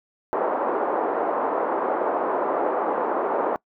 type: band-pass noise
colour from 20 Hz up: pink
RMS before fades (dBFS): -24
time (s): 0.33-3.56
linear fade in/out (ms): 0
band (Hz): 370 to 1100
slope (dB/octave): 24
effects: noise-tail reverb RT60 0.1 s tail -23 dB re dry